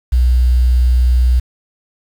sine tone with quantisation, 61.74 Hz, B1, in tune, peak -8 dBFS, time 0.12-1.4 s, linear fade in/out 10 ms, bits 6, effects none

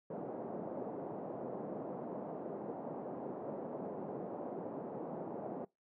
white band-pass noise, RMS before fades -43 dBFS, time 0.1-5.65 s, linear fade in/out 5 ms, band 160 to 690 Hz, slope 24 dB/octave, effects noise-tail reverb RT60 0.2 s tail -23 dB re dry

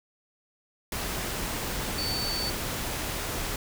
sine tone in noise, 4518 Hz, C#8, 32 cents sharp, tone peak -30 dBFS, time 1.98-2.5 s, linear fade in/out 2 ms, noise pink, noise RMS -32 dBFS, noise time 0.92-3.56 s, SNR -1 dB, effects none

